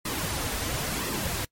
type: noise with flanger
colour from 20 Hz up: pink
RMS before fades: -30 dBFS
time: 0.05-1.45 s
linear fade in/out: 5 ms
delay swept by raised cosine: 1.3 to 5.8 ms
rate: 0.98 Hz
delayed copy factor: -0.55
effects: noise-tail reverb RT60 0.1 s tail -23 dB re dry + MP3 64 kbps